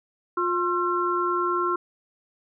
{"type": "tone cluster", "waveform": "sine", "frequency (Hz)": [354.1, 1064, 1355], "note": ["F4", "C6", "E6"], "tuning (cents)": [24, 29, 47], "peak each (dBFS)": -26, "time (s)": [0.37, 1.76], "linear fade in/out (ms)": 5, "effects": []}